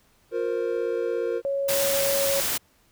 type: chord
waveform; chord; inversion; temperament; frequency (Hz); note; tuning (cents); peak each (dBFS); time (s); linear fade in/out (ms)
triangle; F suspended fourth; none; equal with one note detuned; 355.3 / 466.2 / 523.3; F4 / Bb4 / C5; +30 / 0 / 0; -28 / -24 / -29; 0.31-1.42; 50
type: tone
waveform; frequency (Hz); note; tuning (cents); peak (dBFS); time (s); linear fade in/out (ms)
sine; 554.4; C#5; 0; -23; 1.45-2.4; 0
type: noise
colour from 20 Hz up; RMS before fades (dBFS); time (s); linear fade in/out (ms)
white; -26; 1.68-2.58; 10
effects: pink hiss -62 dBFS RMS until 2.91 s